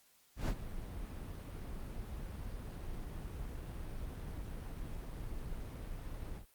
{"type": "noise with ADSR envelope", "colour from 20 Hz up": "brown", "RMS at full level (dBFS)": -31, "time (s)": [0.36, 6.46], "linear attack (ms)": 120, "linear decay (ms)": 55, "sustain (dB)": -12, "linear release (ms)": 100, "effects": ["white hiss -68 dBFS RMS until 6.54 s", "Opus 48 kbps"]}